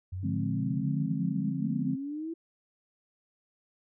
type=exponential sweep; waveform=sine; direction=up; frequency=90 to 335.5 Hz; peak=-33 dBFS; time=0.12-2.34 s; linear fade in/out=10 ms
type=chord; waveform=sine; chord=D half-diminished seventh; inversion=none; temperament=just; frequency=146.83 / 176.2 / 211.4 / 264.3 Hz; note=D3 / F3 / Ab3 / C4; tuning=0 / +16 / +31 / +18 cents; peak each=-34 dBFS; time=0.23-1.96 s; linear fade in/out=10 ms
effects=none